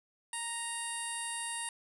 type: tone with low-pass filter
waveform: 15% pulse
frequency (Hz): 932.3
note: A#5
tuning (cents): 0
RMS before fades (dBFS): -38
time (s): 0.33-1.69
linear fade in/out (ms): 2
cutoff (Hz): 9600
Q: 7.1
effects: none